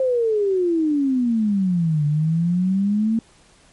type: exponential two-way sweep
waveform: sine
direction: down then up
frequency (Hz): 533 to 145.7 to 228.7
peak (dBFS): -16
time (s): 0-3.19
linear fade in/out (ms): 2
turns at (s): 2.05
effects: pink hiss -53 dBFS RMS until 3.72 s + MP3 48 kbps